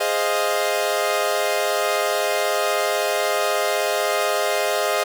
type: chord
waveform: sawtooth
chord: F minor seventh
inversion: first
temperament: equal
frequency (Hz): 415.3 / 523.3 / 622.3 / 698.5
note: Ab4 / C5 / Eb5 / F5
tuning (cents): 0 / 0 / 0 / 0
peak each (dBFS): -22 / -22 / -19 / -22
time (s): 0-5.04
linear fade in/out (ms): 10
effects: none